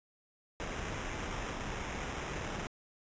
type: noise with sample-and-hold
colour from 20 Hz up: pink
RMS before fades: -39 dBFS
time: 0.6-2.67 s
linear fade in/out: 0 ms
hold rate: 4410 Hz
effects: resampled to 16000 Hz